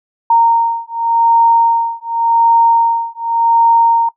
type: beating tone pair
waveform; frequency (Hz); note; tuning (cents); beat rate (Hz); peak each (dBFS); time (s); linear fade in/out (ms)
sine; 924 / 924.88; A#5 / A#5; -16 / -14; 0.88; -12 / -12; 0.3-4.09; 5
effects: noise-tail reverb RT60 0.1 s tail -19 dB re dry